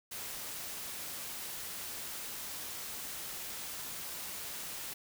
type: noise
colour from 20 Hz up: white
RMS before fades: -42 dBFS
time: 0.11-4.94 s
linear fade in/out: 10 ms
effects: none